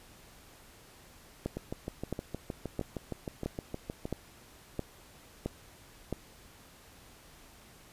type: two click trains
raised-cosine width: 2 ms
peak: -19 / -22 dBFS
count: 8 / 17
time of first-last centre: 1.46-6.127 / 1.57-4.054 s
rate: 1.5 / 6.44 Hz
effects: pink hiss -56 dBFS RMS until 7.92 s + resampled to 32000 Hz